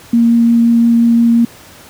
sine tone with vibrato, 233.2 Hz, A#3, 1 cent sharp, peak -6 dBFS, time 0.13-1.45 s, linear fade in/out 5 ms, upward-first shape triangle, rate 5.7 Hz, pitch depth 8 cents each way, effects pink hiss -38 dBFS RMS until 1.89 s + high-pass 80 Hz 12 dB/octave

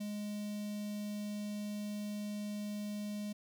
square tone with notch filter, 207.7 Hz, G#3, in tune, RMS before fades -40 dBFS, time 0-3.33 s, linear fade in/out 10 ms, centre 1300 Hz, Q 0.55, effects none

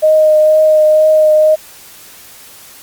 sine tone with vibrato, 619 Hz, D#5, 9 cents flat, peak -5 dBFS, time 0.02-1.56 s, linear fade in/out 20 ms, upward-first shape triangle, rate 2.1 Hz, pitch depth 15 cents each way, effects white hiss -37 dBFS RMS until 2.82 s + Opus 48 kbps

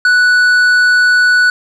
sine tone with tanh clipping, 1480 Hz, F#6, in tune, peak -8 dBFS, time 0.05-1.5 s, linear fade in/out 2 ms, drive 8 dB, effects none

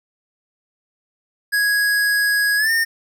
square tone with pitch glide, 1661.2 to 1822 Hz, G#6 to A#6, 0 to -40 cents, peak -16 dBFS, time 1.52-2.85 s, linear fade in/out 20 ms, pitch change +160 cents, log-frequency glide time 2.57-2.71 s, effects none

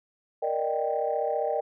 sine chord, Eb major seventh, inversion second, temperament equal, 466.2 / 587.3 / 622.3 / 784 Hz, Bb4 / D5 / Eb5 / G5, 0 / 0 / 0 / 0 cents, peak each -30 dBFS, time 0.42-1.61 s, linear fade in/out 10 ms, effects tanh soft clip ceiling -15 dBFS

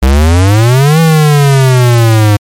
square exponential two-way sweep, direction up then down, 63 to 164.81 to 102.4 Hz, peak -4 dBFS, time 0.02-2.37 s, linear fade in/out 10 ms, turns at 1 s, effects MP3 64 kbps

